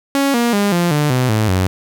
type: tone with pitch steps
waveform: sawtooth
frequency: 277.2 / 237.2 / 202.9 / 173.62 / 148.55 / 127.1 / 108.74 / 93.04 Hz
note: C#4 / A#3 / G#3 / F3 / D3 / C3 / A2 / F#2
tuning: 0 / +30 / -40 / -10 / +20 / -50 / -20 / +10 cents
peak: -9 dBFS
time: 0.15-1.67 s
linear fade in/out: 0 ms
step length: 190 ms
effects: none